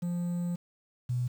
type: tone pair in turn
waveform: triangle / sine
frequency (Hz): 174.61 / 123.47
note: F3 / B2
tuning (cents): 0 / 0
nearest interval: tritone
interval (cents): 600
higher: first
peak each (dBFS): -27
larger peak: neither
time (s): 0.02-0.56 / 1.09-1.28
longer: first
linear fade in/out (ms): 10
effects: 9-bit